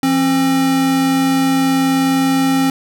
square tone pair together, 168.6 / 267.6 Hz, E3 / C4, +39 / +39 cents, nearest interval minor sixth, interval 800 cents, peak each -24 / -13 dBFS, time 0.03-2.7 s, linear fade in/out 2 ms, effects none

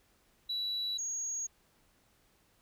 sine tone pair in turn, 3932 / 6613 Hz, B7 / G#8, -8 / -8 cents, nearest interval major sixth, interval 900 cents, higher second, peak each -31 / -33 dBFS, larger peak first, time 0.49-0.98 / 0.98-1.47 s, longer neither, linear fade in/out 10 ms, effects tanh soft clip ceiling -29 dBFS + pink hiss -69 dBFS RMS until 2.61 s

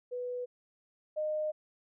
sine tone pair in turn, 493.9 / 613.4 Hz, B4 / D#5, 0 / -25 cents, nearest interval major third, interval 375 cents, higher second, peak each -34 / -30 dBFS, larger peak second, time 0.11-0.46 / 1.16-1.52 s, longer second, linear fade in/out 20 ms, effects none

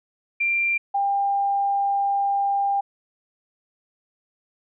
sine tone pair in turn, 2373 / 797.9 Hz, D7 / G5, +17 / +30 cents, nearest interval octave + perfect fifth, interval 1887 cents, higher first, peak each -19 dBFS, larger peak neither, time 0.4-0.78 / 0.94-2.81 s, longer second, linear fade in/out 10 ms, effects none

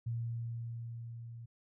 sine tone with level ramp, 116.54 Hz, A#2, in tune, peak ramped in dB -33 to -45 dBFS, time 0.06-1.46 s, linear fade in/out 10 ms, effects none

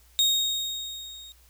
35% pulse tone with level ramp, 3729 Hz, A#7, in tune, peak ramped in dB -16 to -41 dBFS, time 0.19-1.32 s, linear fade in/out 0 ms, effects added 60 Hz sine -56 dBFS peak until 1.49 s + white hiss -60 dBFS RMS until 1.49 s

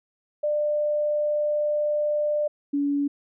sine tone pair in turn, 596 / 284.9 Hz, D5 / C#4, +25 / +48 cents, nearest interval octave + minor second, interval 1277 cents, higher first, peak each -21 dBFS, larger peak neither, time 0.43-2.48 / 2.73-3.08 s, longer first, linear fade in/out 10 ms, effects none

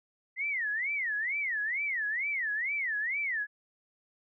sine tone with vibrato, 1975.5 Hz, B6, in tune, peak -29 dBFS, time 0.36-3.47 s, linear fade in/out 50 ms, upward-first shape sine, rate 2.2 Hz, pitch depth 290 cents each way, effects none

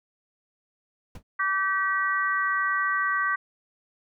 brown noise with exponential decay, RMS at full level -31 dBFS, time 1.15-1.23 s, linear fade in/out 5 ms, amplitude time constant 17 ms
harmonic tone, 385.5 Hz, G4, 29 cents flat, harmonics 3 / 4 / 5, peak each -26 / -27 / -28 dBFS, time 1.39-3.36 s, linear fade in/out 10 ms
effects none

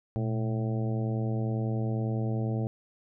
harmonic tone with a mistuned harmonic, 110 Hz, A2, in tune, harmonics 1 / 2 / 3 / 4 / 5 / 6 / 7, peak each -28 / -34 / -38 / -40 / -42 / -44 / -45 dBFS, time 0.16-2.67 s, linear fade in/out 0 ms, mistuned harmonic 1, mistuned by +120 cents, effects none

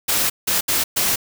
white noise bursts at uneven times, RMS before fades -19 dBFS, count 4, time 0.08-0.3 / 0.47-0.61 / 0.68-0.84 / 0.96-1.16 s, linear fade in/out 10 ms, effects none

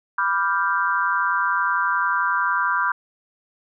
sine chord, G dominant seventh, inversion first, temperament equal, 987.8 / 1174.7 / 1396.9 / 1568 Hz, B5 / D6 / F6 / G6, 0 / 0 / 0 / 0 cents, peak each -24 dBFS, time 0.18-2.92 s, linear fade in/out 5 ms, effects none

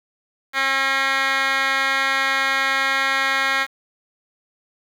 10% pulse tone with band-pass filter, 270.1 Hz, C#4, 45 cents flat, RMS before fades -20 dBFS, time 0.53-3.67 s, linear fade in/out 50 ms, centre 2300 Hz, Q 2.8, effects 7-bit

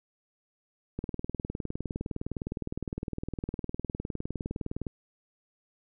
click train, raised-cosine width 3 ms, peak -20 dBFS, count 77, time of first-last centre 0.99-4.868 s, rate 19.6 Hz, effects none

